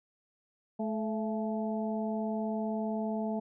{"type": "harmonic tone with a mistuned harmonic", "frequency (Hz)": 216.2, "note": "A3", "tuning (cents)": -30, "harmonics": [1, 2, 3, 4], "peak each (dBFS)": [-32, -39, -37, -42], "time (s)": [0.79, 3.4], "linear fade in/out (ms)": 10, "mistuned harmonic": 3, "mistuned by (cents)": 51, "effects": []}